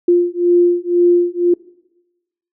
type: beating tone pair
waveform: sine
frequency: 349.2 / 351.2 Hz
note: F4 / F4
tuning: 0 / +10 cents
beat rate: 2 Hz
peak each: -13 dBFS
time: 0.08-1.54 s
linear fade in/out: 5 ms
effects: noise-tail reverb RT60 1.0 s tail -22 dB re dry